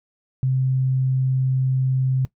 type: tone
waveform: sine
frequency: 130.81 Hz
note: C3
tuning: in tune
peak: -17 dBFS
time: 0.43-2.25 s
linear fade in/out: 0 ms
effects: noise-tail reverb RT60 0.1 s tail -18 dB re dry